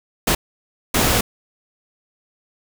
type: noise bursts at uneven times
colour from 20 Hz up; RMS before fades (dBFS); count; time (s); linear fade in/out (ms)
pink; -17; 2; 0.27-0.35 / 0.94-1.21; 5
effects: none